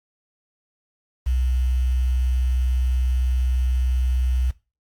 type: tone with quantisation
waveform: sine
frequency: 63 Hz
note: B1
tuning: 35 cents sharp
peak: -18 dBFS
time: 1.26-4.51 s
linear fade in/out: 10 ms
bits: 7
effects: noise-tail reverb RT60 0.3 s tail -20 dB re dry + AAC 64 kbps